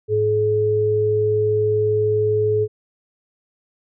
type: tone pair together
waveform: sine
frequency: 106.58 / 426.3 Hz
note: G#2 / G#4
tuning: +45 / +45 cents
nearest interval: 2 octaves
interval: 2400 cents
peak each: -23 / -16 dBFS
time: 0.08-2.68 s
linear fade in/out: 50 ms
effects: none